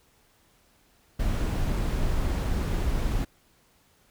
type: noise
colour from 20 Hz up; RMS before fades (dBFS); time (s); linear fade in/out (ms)
brown; -26; 1.19-3.25; 10
effects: pink hiss -63 dBFS RMS until 4.1 s